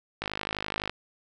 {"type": "click train", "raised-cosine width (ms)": 0.3, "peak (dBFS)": -14, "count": 36, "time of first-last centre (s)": [0.22, 0.896], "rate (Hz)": 51.8, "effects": []}